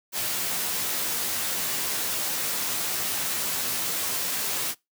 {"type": "noise with comb filter", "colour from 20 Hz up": "white", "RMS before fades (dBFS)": -28, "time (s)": [0.12, 4.75], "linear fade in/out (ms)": 50, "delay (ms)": 14, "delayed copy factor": -0.5, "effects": ["noise-tail reverb RT60 0.2 s tail -23 dB re dry", "high-pass 100 Hz 12 dB/octave"]}